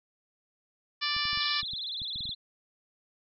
harmonic tone, 587.3 Hz, D5, in tune, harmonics 2 / 3 / 4 / 5 / 6 / 7 / 8 / 9, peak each -36 / -36 / -36 / -36 / -36 / -36 / -36 / -36 dBFS, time 1.01-1.62 s, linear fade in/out 20 ms
clicks, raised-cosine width 5 ms, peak -34 dBFS, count 11, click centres 1.165 / 1.254 / 1.331 / 1.374 / 1.631 / 1.735 / 2.018 / 2.159 / 2.207 / 2.255 / 2.292 s
sine tone with vibrato, 3758 Hz, A#7, 13 cents sharp, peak -33 dBFS, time 1.39-2.35 s, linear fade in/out 20 ms, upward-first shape sine, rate 19 Hz, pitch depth 190 cents each way
effects none

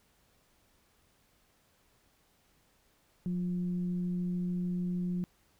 sine tone with frequency modulation, 178.6 Hz, F3, 39 cents sharp, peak -30 dBFS, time 3.26-5.24 s, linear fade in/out 0 ms, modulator 172 Hz, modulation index 0.28, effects pink hiss -69 dBFS RMS until 5.59 s

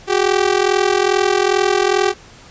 sawtooth ring-modulated tone, 388.4 Hz, G4, 16 cents flat, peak -6 dBFS, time 0.07-2.14 s, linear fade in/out 50 ms, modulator 21.2 Hz, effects pink hiss -42 dBFS RMS until 2.5 s + resampled to 16000 Hz

